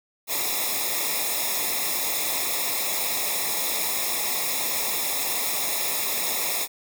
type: noise with comb filter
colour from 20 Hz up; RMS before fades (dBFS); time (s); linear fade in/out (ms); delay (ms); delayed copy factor
white; -26; 0.27-6.68; 50; 0.66; -1
effects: none